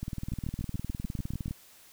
two click trains, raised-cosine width 5 ms, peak -22 / -22 dBFS, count 30 / 9, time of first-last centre 0.03-1.51 / 0.32-1.481 s, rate 19.6 / 6.89 Hz, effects white hiss -56 dBFS RMS until 1.92 s

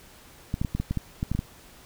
clicks, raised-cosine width 5 ms, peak -14 dBFS, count 11, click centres 0.541 / 0.615 / 0.648 / 0.75 / 0.8 / 0.91 / 0.973 / 1.229 / 1.316 / 1.35 / 1.391 s, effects pink hiss -51 dBFS RMS until 1.85 s

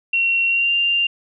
sine tone with pitch glide, 2734 to 2788 Hz, F7 to F7, -37 to -4 cents, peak -15 dBFS, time 0.13-1.07 s, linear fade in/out 5 ms, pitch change +33 cents, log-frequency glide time 0.47-0.73 s, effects none

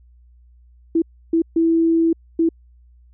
sine tone bursts at uneven times, 329.6 Hz, E4, in tune, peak -13 dBFS, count 4, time 0.95-1.02 / 1.33-1.42 / 1.56-2.13 / 2.39-2.49 s, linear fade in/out 5 ms, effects added 60 Hz sine -47 dBFS peak until 3.13 s

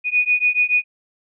sine beating tone pair, 2468 / 2475 Hz, D#7 / D#7, -15 / -10 cents, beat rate 7 Hz, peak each -18 dBFS, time 0.04-0.84 s, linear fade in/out 50 ms, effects none

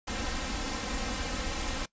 pink noise with comb filter, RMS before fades -33 dBFS, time 0.07-1.86 s, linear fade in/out 10 ms, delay 3.8 ms, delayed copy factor +0.7, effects noise-tail reverb RT60 0.1 s tail -20 dB re dry + resampled to 16000 Hz

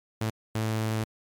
sawtooth tone bursts at uneven times, 110 Hz, A2, in tune, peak -22 dBFS, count 2, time 0.21-0.3 / 0.55-1.04 s, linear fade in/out 5 ms, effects MP3 96 kbps

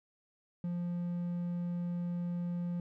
triangle tone, 174.61 Hz, F3, in tune, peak -31 dBFS, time 0.64-2.8 s, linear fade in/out 2 ms, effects none

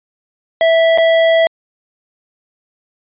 square tone with dropouts, 657 Hz, E5, 6 cents flat, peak -9 dBFS, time 0.61-1.47 s, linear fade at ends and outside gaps 1 ms, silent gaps 0.976-0.983 s, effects resampled to 8000 Hz

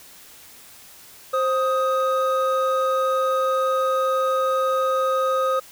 triangle tone pair together, 526 / 1252.1 Hz, C5 / D#6, +9 / +11 cents, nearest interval octave + minor third, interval 1502 cents, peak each -19 / -20 dBFS, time 1.33-5.6 s, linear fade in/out 10 ms, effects white hiss -46 dBFS RMS until 5.71 s

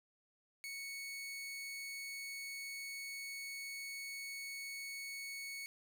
sawtooth tone, 2217 Hz, C#7, in tune, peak -40 dBFS, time 0.64-5.66 s, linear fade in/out 0 ms, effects none

